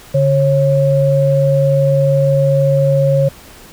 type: tone pair together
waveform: sine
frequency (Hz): 143.11 / 545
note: D3 / C#5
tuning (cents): -44 / -29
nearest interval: octave + major seventh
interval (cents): 2315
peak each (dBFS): -12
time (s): 0.14-3.29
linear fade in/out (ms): 10
effects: pink hiss -39 dBFS RMS until 3.72 s